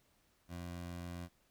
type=tone; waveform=20% pulse; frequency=87.31 Hz; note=F2; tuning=in tune; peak=-38 dBFS; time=0.48-1.29 s; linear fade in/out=50 ms; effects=pink hiss -73 dBFS RMS until 1.5 s